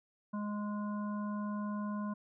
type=harmonic tone; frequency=207.7 Hz; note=G#3; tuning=in tune; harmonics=1 / 3 / 5 / 7; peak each=-35 / -48 / -44 / -53 dBFS; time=0.33-2.14 s; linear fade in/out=10 ms; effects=none